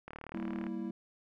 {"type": "click train", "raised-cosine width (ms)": 0.5, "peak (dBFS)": -29, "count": 23, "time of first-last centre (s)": [0.08, 0.667], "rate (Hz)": 37.5}
{"type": "chord", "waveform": "triangle", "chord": "E diminished", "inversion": "first", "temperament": "equal", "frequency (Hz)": [196, 233.1, 329.6], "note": ["G3", "Bb3", "E4"], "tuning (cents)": [0, 0, 0], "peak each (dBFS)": -38, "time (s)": [0.34, 0.91], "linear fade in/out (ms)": 5}
{"effects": []}